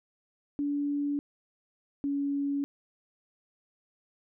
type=tone pair in turn; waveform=sine; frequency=287.5 / 282.1 Hz; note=D4 / C#4; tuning=-37 / +30 cents; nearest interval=unison; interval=33 cents; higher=first; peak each=-27 dBFS; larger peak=neither; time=0.59-1.19 / 2.04-2.64 s; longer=neither; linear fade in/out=0 ms; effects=none